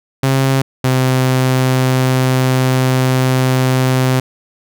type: tone pair in turn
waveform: sawtooth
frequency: 134.1 / 129.44 Hz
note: C3 / C3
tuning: +43 / -18 cents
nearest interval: minor second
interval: 61 cents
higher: first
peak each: -7 dBFS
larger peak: neither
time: 0.23-0.62 / 0.84-4.2 s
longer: second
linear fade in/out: 5 ms
effects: none